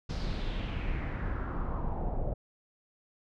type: noise with low-pass filter sweep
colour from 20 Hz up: brown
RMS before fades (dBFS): -33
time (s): 0.09-2.34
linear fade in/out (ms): 10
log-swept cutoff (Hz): 5200 to 600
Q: 2.9
effects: none